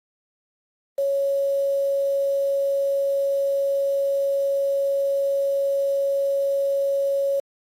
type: tone with quantisation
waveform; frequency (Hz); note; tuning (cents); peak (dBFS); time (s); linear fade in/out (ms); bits
sine; 554.4; C#5; 0; -19; 0.98-7.4; 5; 7
effects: AAC 48 kbps